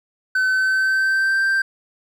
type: tone with pitch glide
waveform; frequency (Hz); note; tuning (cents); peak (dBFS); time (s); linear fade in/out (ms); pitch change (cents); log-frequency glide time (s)
triangle; 1521 to 1571; F#6 to G6; +47 to +3; -14; 0.35-1.62; 5; +56; 0.48-1.42
effects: none